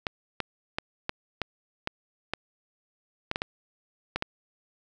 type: clicks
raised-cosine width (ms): 0.3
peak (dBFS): -12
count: 12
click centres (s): 0.068 / 0.403 / 0.785 / 1.094 / 1.417 / 1.874 / 2.336 / 3.314 / 3.359 / 3.419 / 4.16 / 4.224
effects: none